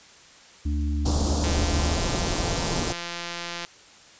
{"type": "harmonic tone", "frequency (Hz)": 73.42, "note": "D2", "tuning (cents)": 0, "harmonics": [1, 3, 4], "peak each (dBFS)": [-23, -35, -33], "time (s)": [0.65, 1.97], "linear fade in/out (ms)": 10}
{"type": "band-stop noise", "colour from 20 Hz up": "pink", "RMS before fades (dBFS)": -26, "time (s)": [1.05, 2.93], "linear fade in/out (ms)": 10, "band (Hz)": [1000, 4300], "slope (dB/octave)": 24}
{"type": "click train", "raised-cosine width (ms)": 0.2, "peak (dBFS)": -15, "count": 381, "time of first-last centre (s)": [1.44, 3.649], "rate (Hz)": 172}
{"effects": ["white hiss -50 dBFS RMS until 4.19 s", "resampled to 16000 Hz"]}